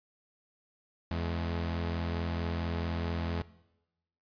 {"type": "tone pair together", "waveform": "sawtooth", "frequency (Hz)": [84.5, 212.9], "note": ["E2", "G#3"], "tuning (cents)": [43, 43], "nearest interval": "octave + major third", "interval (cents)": 1600, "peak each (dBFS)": [-28, -35], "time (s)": [1.11, 3.42], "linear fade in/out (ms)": 0, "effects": ["noise-tail reverb RT60 0.9 s tail -19 dB re dry", "resampled to 11025 Hz"]}